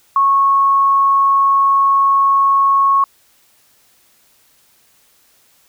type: tone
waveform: sine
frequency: 1100 Hz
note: C#6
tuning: 14 cents flat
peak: -9 dBFS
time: 0.16-3.04 s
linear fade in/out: 2 ms
effects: white hiss -54 dBFS RMS until 5.68 s